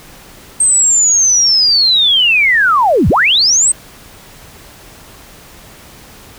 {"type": "linear two-way sweep", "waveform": "sine", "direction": "down then up", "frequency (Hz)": [8420, 51.91, 8420], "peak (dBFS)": -7, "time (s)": [0.6, 3.72], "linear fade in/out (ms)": 5, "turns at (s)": 3.09, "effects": ["pink hiss -38 dBFS RMS until 6.38 s"]}